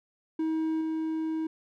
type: tone with level steps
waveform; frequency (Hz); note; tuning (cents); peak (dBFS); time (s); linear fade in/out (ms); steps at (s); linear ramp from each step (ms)
triangle; 318.5; D#4; +41; -24 / -26; 0.39-1.47; 5; 0.81; 2
effects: none